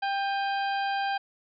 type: harmonic tone with a mistuned harmonic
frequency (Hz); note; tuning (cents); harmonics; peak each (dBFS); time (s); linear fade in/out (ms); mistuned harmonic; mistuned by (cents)
791; G5; +15; 1 / 2 / 3 / 4 / 5 / 6; -27 / -33 / -40 / -40 / -47 / -44; 0.02-1.18; 10; 3; +73
effects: none